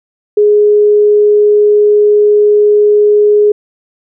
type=tone; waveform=sine; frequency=417.1 Hz; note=G#4; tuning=7 cents sharp; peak=-4 dBFS; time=0.37-3.52 s; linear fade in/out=5 ms; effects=none